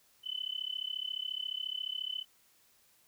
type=tone with amplitude modulation; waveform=sine; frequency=3019 Hz; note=F#7; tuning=34 cents sharp; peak=-31 dBFS; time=0.23-2.25 s; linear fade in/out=50 ms; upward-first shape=sine; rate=34.3 Hz; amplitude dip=95%; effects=white hiss -67 dBFS RMS until 3.07 s